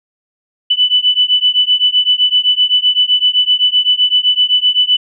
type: beating tone pair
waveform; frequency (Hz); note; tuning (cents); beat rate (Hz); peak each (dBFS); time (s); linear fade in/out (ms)
sine; 2983 / 2990.8; F#7 / F#7; +13 / +18; 7.8; -12; 0.7-4.97; 10
effects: none